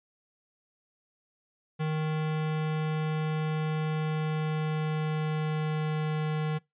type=tone with pitch glide; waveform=square; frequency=155.56 to 154.31 Hz; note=D#3 to D#3; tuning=0 to -14 cents; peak=-28 dBFS; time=1.79-6.59 s; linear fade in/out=20 ms; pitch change=-14 cents; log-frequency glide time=3.91-6.28 s; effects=noise-tail reverb RT60 0.2 s tail -24 dB re dry + resampled to 8000 Hz